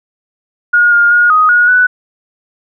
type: tone with pitch steps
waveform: sine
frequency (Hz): 1435 / 1414 / 1435 / 1251 / 1447 / 1487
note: F6 / F6 / F6 / D#6 / F#6 / F#6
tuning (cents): +47 / +21 / +47 / +9 / -39 / +8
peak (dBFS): -5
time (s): 0.73-1.87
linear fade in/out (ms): 10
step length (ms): 190
effects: none